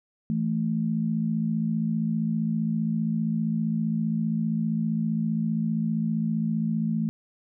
sine tone pair together, 164.8 / 220 Hz, E3 / A3, 0 / 0 cents, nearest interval perfect fourth, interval 500 cents, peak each -27 / -25 dBFS, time 0.3-7.09 s, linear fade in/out 0 ms, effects none

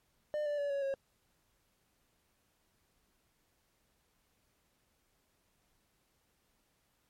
triangle tone with pitch steps, 600 / 586 / 572.2 / 558.9 / 545.8 Hz, D5 / D5 / D5 / C#5 / C#5, +37 / -4 / -45 / +14 / -27 cents, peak -30 dBFS, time 0.34-0.94 s, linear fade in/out 0 ms, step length 120 ms, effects pink hiss -75 dBFS RMS until 7.09 s + MP3 64 kbps

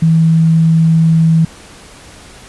sine tone, 162.4 Hz, E3, 26 cents flat, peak -6 dBFS, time 0.02-1.45 s, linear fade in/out 5 ms, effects pink hiss -37 dBFS RMS until 2.48 s + resampled to 24000 Hz

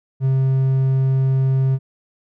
triangle tone, 133 Hz, C3, 29 cents sharp, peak -12 dBFS, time 0.2-1.79 s, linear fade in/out 50 ms, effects none

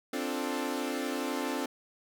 sawtooth chord, D minor seventh, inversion third, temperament equal, 261.6 / 293.7 / 349.2 / 440 Hz, C4 / D4 / F4 / A4, 0 / 0 / 0 / 0 cents, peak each -31 / -32 / -35 / -35 dBFS, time 0.13-1.66 s, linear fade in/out 5 ms, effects none

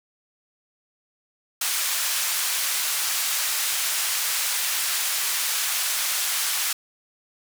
white band-pass noise, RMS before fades -25 dBFS, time 1.61-6.73 s, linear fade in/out 5 ms, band 1100 to 13000 Hz, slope 12 dB/octave, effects none

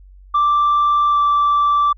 sine tone with pitch glide, 1174 to 1165.9 Hz, D6 to D6, -1 to -13 cents, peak -10 dBFS, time 0.34-1.93 s, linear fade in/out 10 ms, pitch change -12 cents, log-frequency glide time 1.1-1.18 s, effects tanh soft clip ceiling -10 dBFS + added 47 Hz sine -40 dBFS peak until 1.97 s

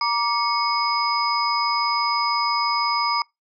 sine tone cluster, 941 / 1167 / 2199 / 5000 Hz, A#5 / D6 / C#7 / D#8, +16 / -11 / -14 / +8 cents, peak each -24 / -23 / -28 / -25 dBFS, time 0.01-3.22 s, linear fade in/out 2 ms, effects noise-tail reverb RT60 0.2 s tail -26 dB re dry

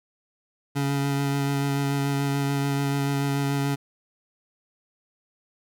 25% pulse tone with vibrato, 140 Hz, C#3, 18 cents sharp, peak -19 dBFS, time 0.75-3.76 s, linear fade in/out 20 ms, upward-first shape sine, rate 6.9 Hz, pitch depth 14 cents each way, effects none

